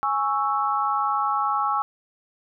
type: chord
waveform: sine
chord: C# minor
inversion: second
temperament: equal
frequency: 830.6 / 1108.7 / 1318.5 Hz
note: G#5 / C#6 / E6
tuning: 0 / 0 / 0 cents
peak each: -25 dBFS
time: 0.03-1.82 s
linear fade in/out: 0 ms
effects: none